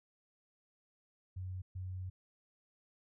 sine tone bursts at uneven times, 92.5 Hz, F#2, in tune, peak -39 dBFS, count 2, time 1.36-1.62 / 1.75-2.1 s, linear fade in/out 10 ms, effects none

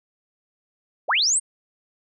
sine linear sweep, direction up, 374.4 to 8890 Hz, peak -17 dBFS, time 1.08-1.4 s, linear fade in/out 20 ms, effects none

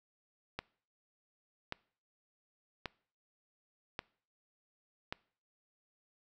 click train, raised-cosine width 0.3 ms, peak -21 dBFS, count 5, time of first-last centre 0.59-5.125 s, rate 0.882 Hz, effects noise-tail reverb RT60 0.5 s tail -23 dB re dry

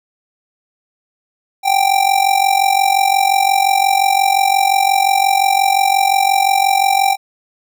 square tone with amplitude modulation, 784 Hz, G5, in tune, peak -8 dBFS, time 1.63-7.17 s, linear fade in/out 50 ms, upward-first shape sine, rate 45.7 Hz, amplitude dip 80%, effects none

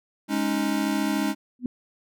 square chord, Ab suspended fourth, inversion none, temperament equal, 207.7 / 277.2 / 311.1 Hz, Ab3 / Db4 / Eb4, 0 / 0 / 0 cents, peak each -28 dBFS, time 0.28-1.35 s, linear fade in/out 50 ms
sine tone with exponential growth, 246.9 Hz, B3, in tune, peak -20 dBFS, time 1.59-1.66 s, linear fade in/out 2 ms, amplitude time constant 15 ms
effects none

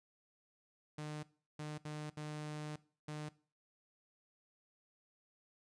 sawtooth tone bursts at uneven times, 151.2 Hz, D#3, 49 cents flat, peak -38 dBFS, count 5, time 0.98-1.23 / 1.59-1.78 / 1.85-2.1 / 2.17-2.76 / 3.08-3.29 s, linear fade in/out 5 ms, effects noise-tail reverb RT60 0.4 s tail -19 dB re dry + resampled to 22050 Hz

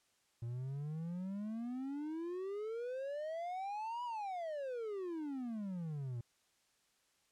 triangle exponential two-way sweep, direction up then down, 114.7 to 987.8 to 114.7 Hz, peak -37 dBFS, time 0.42-6.21 s, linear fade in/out 5 ms, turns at 4.04 s, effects white hiss -75 dBFS RMS until 7.31 s + low-pass 9000 Hz 12 dB/octave

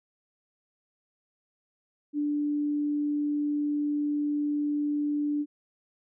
sine tone, 293.7 Hz, D4, in tune, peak -25 dBFS, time 2.13-5.46 s, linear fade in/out 50 ms, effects none

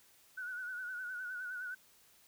sine tone with vibrato, 1480 Hz, F#6, in tune, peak -39 dBFS, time 0.37-1.75 s, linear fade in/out 10 ms, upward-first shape sine, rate 9.7 Hz, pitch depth 58 cents each way, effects white hiss -65 dBFS RMS until 2.27 s

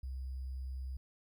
sine tone with sample-and-hold, 65 Hz, C2, 11 cents flat, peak -38 dBFS, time 0.03-0.97 s, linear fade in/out 5 ms, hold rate 4900 Hz, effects none

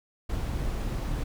brown noise, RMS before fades -30 dBFS, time 0.29-1.24 s, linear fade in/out 10 ms, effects none

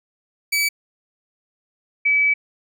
sawtooth / sine tone pair in turn, 2292 / 2292 Hz, D7 / D7, -43 / -43 cents, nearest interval unison, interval 0 cents, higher neither, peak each -14 dBFS, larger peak neither, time 0.52-0.69 / 2.05-2.34 s, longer second, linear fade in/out 10 ms, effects none

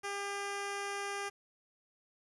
10% pulse tone, 401.1 Hz, G4, 40 cents sharp, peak -28 dBFS, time 0.03-1.3 s, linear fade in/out 20 ms, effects resampled to 24000 Hz + 10-bit

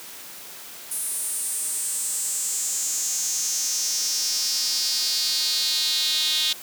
sawtooth tone with high-pass filter sweep, 310 Hz, D#4, 6 cents flat, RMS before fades -25 dBFS, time 0.91-6.53 s, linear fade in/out 5 ms, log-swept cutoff 10000 to 3600 Hz, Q 4.5, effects white hiss -40 dBFS RMS until 6.62 s + high-pass 150 Hz 12 dB/octave

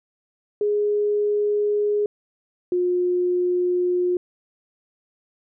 sine tone pair in turn, 415.3 / 357.9 Hz, G#4 / F4, 0 / +42 cents, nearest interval minor third, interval 258 cents, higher first, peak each -18 dBFS, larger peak neither, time 0.61-2.06 / 2.72-4.17 s, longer neither, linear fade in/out 2 ms, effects none

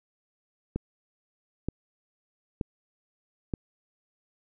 click train, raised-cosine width 3 ms, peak -16 dBFS, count 4, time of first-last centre 0.76-3.538 s, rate 1.08 Hz, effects none

